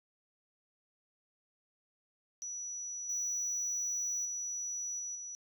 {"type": "tone with level steps", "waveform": "sine", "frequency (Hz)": 5890, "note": "F#8", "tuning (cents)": -9, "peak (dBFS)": [-38, -31, -35, -37, -41], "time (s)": [2.42, 5.35], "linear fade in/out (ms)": 0, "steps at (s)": [3.09, 4.25, 4.99, 5.15], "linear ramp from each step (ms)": 5, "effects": ["tanh soft clip ceiling -30 dBFS"]}